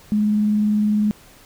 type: tone with vibrato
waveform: sine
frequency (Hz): 210.5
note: G#3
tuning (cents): +24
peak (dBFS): -15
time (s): 0.12-1.11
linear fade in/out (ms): 0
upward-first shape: triangle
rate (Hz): 20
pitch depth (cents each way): 29
effects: pink hiss -48 dBFS RMS until 1.45 s